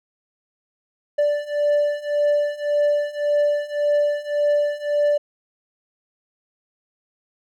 triangle beating tone pair, 585 / 586.8 Hz, D5 / D5, -7 / -2 cents, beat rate 1.8 Hz, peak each -20 / -18 dBFS, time 1.18-5.18 s, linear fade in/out 10 ms, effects none

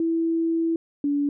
sine tone pair in turn, 329.6 / 286.9 Hz, E4 / D4, 0 / -40 cents, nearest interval major second, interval 240 cents, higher first, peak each -20 / -20 dBFS, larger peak neither, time 0-0.76 / 1.04-1.29 s, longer first, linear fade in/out 2 ms, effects none

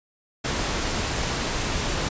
pink noise, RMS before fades -26 dBFS, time 0.44-2.09 s, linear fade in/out 10 ms, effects resampled to 16000 Hz

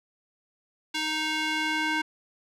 square tone with band-pass filter sweep, 311.1 Hz, D#4, in tune, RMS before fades -28 dBFS, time 0.94-2.02 s, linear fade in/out 10 ms, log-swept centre 3300 to 1800 Hz, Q 1.2, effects none

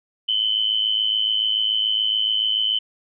sine tone pair together, 2985 / 3092 Hz, F#7 / G7, +15 / -24 cents, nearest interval minor second, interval 61 cents, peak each -21 dBFS, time 0.28-2.79 s, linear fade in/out 10 ms, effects none

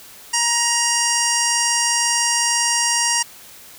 harmonic tone with a mistuned harmonic, 942 Hz, A#5, 18 cents sharp, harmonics 1 / 2 / 3 / 5 / 6 / 7 / 8 / 9 / 10, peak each -24 / -25 / -26 / -26 / -21 / -26 / -27 / -27 / -27 dBFS, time 0.33-3.23 s, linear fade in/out 10 ms, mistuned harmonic 10, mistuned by +18 cents, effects white hiss -42 dBFS RMS until 3.78 s

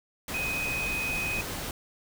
sine tone in noise, 2509 Hz, D#7, 14 cents sharp, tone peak -29 dBFS, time 0.34-1.41 s, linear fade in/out 2 ms, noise pink, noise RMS -35 dBFS, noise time 0.28-1.71 s, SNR +3 dB, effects none

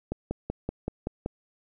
click train, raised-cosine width 2 ms, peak -16 dBFS, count 7, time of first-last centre 0.12-1.261 s, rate 5.26 Hz, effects none

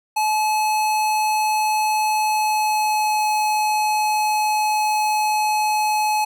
square tone with pitch glide, 858 to 852.6 Hz, A5 to G#5, -44 to +45 cents, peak -18 dBFS, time 0.16-6.25 s, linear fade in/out 10 ms, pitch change -11 cents, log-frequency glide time 2.19-3.26 s, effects none

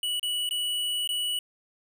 square tone with dropouts, 2944 Hz, F#7, 9 cents flat, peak -27 dBFS, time 0.03-1.39 s, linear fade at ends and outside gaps 2 ms, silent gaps 0.196-0.229 / 0.491-0.509 / 1.075-1.09 s, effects 11-bit

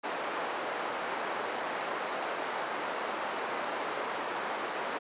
white band-pass noise, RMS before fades -35 dBFS, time 0.03-4.99 s, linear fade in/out 20 ms, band 400 to 1200 Hz, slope 12 dB/octave, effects resampled to 8000 Hz

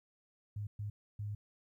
sine tone bursts at uneven times, 103.83 Hz, G#2, in tune, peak -37 dBFS, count 3, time 0.56-0.67 / 0.79-0.9 / 1.19-1.35 s, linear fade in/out 5 ms, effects 13-bit

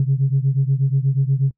sine beating tone pair, 132.9 / 141.2 Hz, C3 / C#3, +27 / +32 cents, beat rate 8.3 Hz, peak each -16 / -18 dBFS, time 0-1.51 s, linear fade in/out 2 ms, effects noise-tail reverb RT60 0.1 s tail -24 dB re dry + tanh soft clip ceiling -9 dBFS

